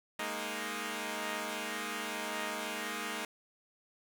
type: chord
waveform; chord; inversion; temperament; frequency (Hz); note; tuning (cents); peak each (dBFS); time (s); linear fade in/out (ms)
5% pulse; Ab suspended second; none; equal; 207.7 / 233.1 / 311.1; Ab3 / Bb3 / Eb4; 0 / 0 / 0; -29; 0.19-3.25; 2
effects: none